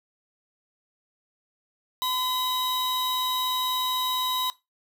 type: tone pair together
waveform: 45% pulse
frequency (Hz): 1014 / 3831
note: B5 / A#7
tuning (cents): +45 / +47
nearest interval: octave + major seventh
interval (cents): 2302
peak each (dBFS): -28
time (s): 2.02-4.5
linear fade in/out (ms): 0
effects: noise-tail reverb RT60 0.2 s tail -17 dB re dry